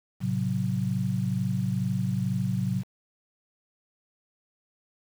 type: chord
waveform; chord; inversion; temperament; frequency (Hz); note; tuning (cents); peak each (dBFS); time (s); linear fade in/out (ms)
sine; F# diminished; first; just; 111 / 133.2 / 185; A2 / C3 / F#3; +16 / +31 / 0; -30 / -29 / -28; 0.2-2.84; 50
effects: 8-bit